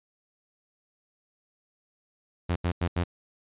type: tone bursts at uneven times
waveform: sawtooth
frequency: 87.31 Hz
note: F2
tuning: in tune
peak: -20 dBFS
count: 4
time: 2.49-2.56 / 2.64-2.72 / 2.81-2.88 / 2.96-3.04 s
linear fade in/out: 10 ms
effects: resampled to 8000 Hz